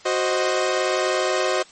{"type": "chord", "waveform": "sawtooth", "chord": "C diminished", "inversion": "second", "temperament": "equal", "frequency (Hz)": [370, 523.3, 622.3], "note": ["Gb4", "C5", "Eb5"], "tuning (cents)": [0, 0, 0], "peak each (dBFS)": -20, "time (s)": [0.05, 1.63], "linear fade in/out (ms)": 10, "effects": ["white hiss -48 dBFS RMS until 1.71 s", "MP3 32 kbps"]}